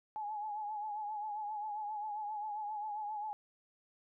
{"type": "tone with vibrato", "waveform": "sine", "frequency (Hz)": 844, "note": "G#5", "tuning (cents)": 28, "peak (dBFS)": -37, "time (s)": [0.16, 3.33], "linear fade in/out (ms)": 0, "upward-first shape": "triangle", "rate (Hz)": 7.5, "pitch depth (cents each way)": 66, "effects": []}